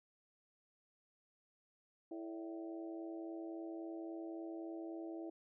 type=harmonic tone with a mistuned harmonic; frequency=110 Hz; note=A2; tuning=in tune; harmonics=3 / 4 / 5 / 6 / 7; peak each=-44 / -56 / -55 / -53 / -59 dBFS; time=2.11-5.3 s; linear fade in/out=5 ms; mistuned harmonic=5; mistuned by=+81 cents; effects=none